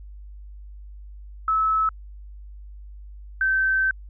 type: tone pair in turn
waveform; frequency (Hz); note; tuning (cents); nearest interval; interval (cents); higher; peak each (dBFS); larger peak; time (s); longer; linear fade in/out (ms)
sine; 1300 / 1546; E6 / G6; -24 / -24; minor third; 300; second; -18; neither; 1.48-1.89 / 3.41-3.91; second; 2
effects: added 50 Hz sine -38 dBFS peak until 4.09 s